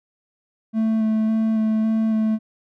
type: tone with vibrato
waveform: triangle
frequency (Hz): 220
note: A3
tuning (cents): 0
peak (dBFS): -15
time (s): 0.73-2.39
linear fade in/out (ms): 50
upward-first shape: square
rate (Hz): 1.8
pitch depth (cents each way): 11
effects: none